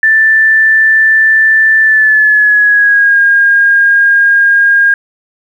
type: tone with pitch glide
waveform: sine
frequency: 1767 to 1620.3 Hz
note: A6 to G#6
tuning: +7 to -43 cents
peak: -4 dBFS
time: 0.03-4.94 s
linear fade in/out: 2 ms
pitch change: -150 cents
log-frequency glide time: 1.81-3.2 s
effects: 7-bit